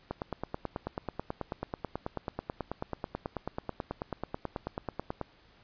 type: click train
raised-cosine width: 1 ms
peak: -19 dBFS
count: 48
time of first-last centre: 0.11-5.213 s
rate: 9.21 Hz
effects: pink hiss -61 dBFS RMS until 5.63 s + resampled to 11025 Hz